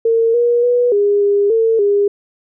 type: tone with pitch steps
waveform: sine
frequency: 456.2 / 477.5 / 487.6 / 407.9 / 405 / 450.7 / 405.8 Hz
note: A#4 / A#4 / B4 / G#4 / G#4 / A4 / G#4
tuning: -37 / +42 / -22 / -31 / -43 / +42 / -40 cents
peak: -10 dBFS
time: 0.05-2.08 s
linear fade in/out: 5 ms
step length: 290 ms
effects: none